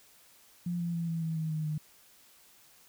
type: tone with pitch steps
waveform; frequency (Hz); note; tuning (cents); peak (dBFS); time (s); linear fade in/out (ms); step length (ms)
sine; 174.61 / 171.31 / 168.08 / 164.91 / 161.79 / 158.74 / 155.74 / 152.8; F3 / F3 / E3 / E3 / E3 / D#3 / D#3 / D#3; 0 / -33 / +34 / +1 / -32 / +35 / +2 / -31; -30; 0.66-1.78; 5; 140
effects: white hiss -60 dBFS RMS until 2.88 s